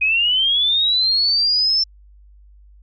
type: linear sweep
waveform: sine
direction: up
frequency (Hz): 2489 to 5360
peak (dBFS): -14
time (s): 0.01-1.84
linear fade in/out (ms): 10
effects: added 50 Hz sine -44 dBFS peak until 2.82 s